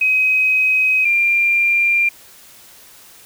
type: tone pair in turn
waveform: sine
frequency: 2528 / 2386 Hz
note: D#7 / D7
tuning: +27 / +27 cents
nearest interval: minor second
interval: 100 cents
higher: first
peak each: -12 / -12 dBFS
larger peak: neither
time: 0.01-1.05 / 1.05-2.09 s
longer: neither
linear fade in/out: 5 ms
effects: white hiss -44 dBFS RMS until 3.25 s